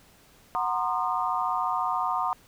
sine chord, C half-diminished seventh, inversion second, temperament equal with one note detuned, 740 / 932.3 / 1046.5 / 1221 Hz, Gb5 / Bb5 / C6 / Eb6, 0 / 0 / 0 / -33 cents, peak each -30 dBFS, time 0.55-2.33 s, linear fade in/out 0 ms, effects pink hiss -57 dBFS RMS until 2.47 s

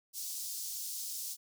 pink high-pass noise, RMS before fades -40 dBFS, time 0.13-1.37 s, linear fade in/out 50 ms, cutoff 5000 Hz, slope 24 dB/octave, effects none

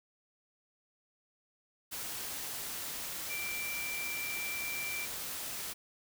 sine tone in noise, 2349 Hz, D7, in tune, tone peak -37 dBFS, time 3.29-5.06 s, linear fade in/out 20 ms, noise white, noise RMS -40 dBFS, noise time 1.91-5.74 s, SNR 0 dB, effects none

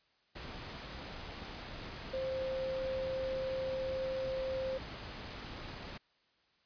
sine tone in noise, 526 Hz, C5, 9 cents sharp, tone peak -34 dBFS, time 2.13-4.78 s, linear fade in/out 10 ms, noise pink, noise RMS -45 dBFS, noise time 0.35-5.98 s, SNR +8 dB, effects white hiss -72 dBFS RMS until 6.65 s + resampled to 11025 Hz

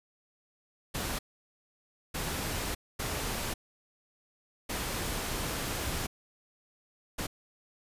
pink noise bursts at uneven times, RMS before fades -34 dBFS, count 5, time 0.94-1.19 / 2.14-2.75 / 2.99-3.54 / 4.69-6.07 / 7.18-7.27 s, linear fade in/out 10 ms, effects resampled to 32000 Hz

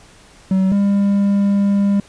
triangle tone pair in turn, 189.7 / 200.3 Hz, F#3 / G3, +43 / +38 cents, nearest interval minor second, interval 95 cents, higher second, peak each -10 dBFS, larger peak neither, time 0.51-0.72 / 0.72-2 s, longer second, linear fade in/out 2 ms, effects pink hiss -46 dBFS RMS until 2.08 s + resampled to 22050 Hz

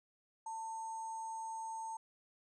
sine tone with sample-and-hold, 895 Hz, A5, 29 cents sharp, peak -40 dBFS, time 0.46-1.97 s, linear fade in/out 5 ms, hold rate 7350 Hz, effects resampled to 24000 Hz

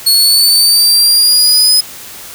sawtooth exponential sweep, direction up, 4350 to 5060 Hz, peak -3 dBFS, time 0.06-1.81 s, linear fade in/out 10 ms, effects white hiss -30 dBFS RMS until 2.34 s

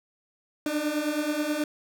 30% pulse beating tone pair, 293.7 / 303.1 Hz, D4 / D#4, 0 / -45 cents, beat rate 9.4 Hz, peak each -28 / -25 dBFS, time 0.66-1.64 s, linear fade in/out 2 ms, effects none

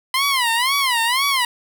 15% pulse tone with vibrato, 1016 Hz, B5, 49 cents sharp, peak -10 dBFS, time 0.14-1.45 s, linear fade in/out 2 ms, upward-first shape sine, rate 2 Hz, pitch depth 190 cents each way, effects none

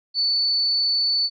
sine tone, 4483 Hz, C#8, 19 cents sharp, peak -18 dBFS, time 0.14-1.3 s, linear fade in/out 50 ms, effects none

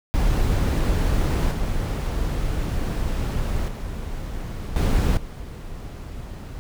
brown noise with level steps, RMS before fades -20 / -24 / -30 / -19 / -34 dBFS, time 0.14-6.59 s, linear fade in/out 0 ms, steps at 1.51 / 3.68 / 4.76 / 5.17 s, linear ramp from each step 2 ms, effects none

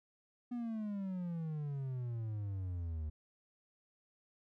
triangle exponential sweep, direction down, 246.6 to 75.4 Hz, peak -35 dBFS, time 0.51-3.1 s, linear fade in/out 10 ms, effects none

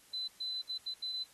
sine tone bursts at uneven times, 4025 Hz, B7, 32 cents sharp, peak -35 dBFS, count 5, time 0.13-0.28 / 0.4-0.62 / 0.69-0.78 / 0.86-0.94 / 1.02-1.24 s, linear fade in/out 10 ms, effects white hiss -62 dBFS RMS until 1.33 s + AAC 32 kbps

